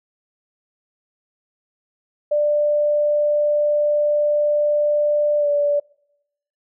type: tone with pitch glide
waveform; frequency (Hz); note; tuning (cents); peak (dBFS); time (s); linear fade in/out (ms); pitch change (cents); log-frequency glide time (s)
sine; 592 to 580.5; D5 to D5; +14 to -20; -15; 2.31-5.8; 10; -34; 5.38-5.48
effects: noise-tail reverb RT60 0.8 s tail -24 dB re dry